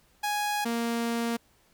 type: tone pair in turn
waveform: sawtooth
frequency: 830.6 / 233.1 Hz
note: G#5 / A#3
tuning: 0 / 0 cents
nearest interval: octave + minor seventh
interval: 2200 cents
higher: first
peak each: -23 dBFS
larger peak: neither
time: 0.23-0.65 / 0.65-1.37 s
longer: second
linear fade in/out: 10 ms
effects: pink hiss -64 dBFS RMS until 1.73 s